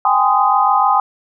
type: chord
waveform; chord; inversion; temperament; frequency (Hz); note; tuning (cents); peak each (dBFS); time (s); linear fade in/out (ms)
sine; Ab major seventh; third; equal with one note detuned; 784 / 830.6 / 1030.3 / 1244.5; G5 / Ab5 / C6 / Eb6; 0 / 0 / -27 / 0; -16; 0.05-1; 2
effects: none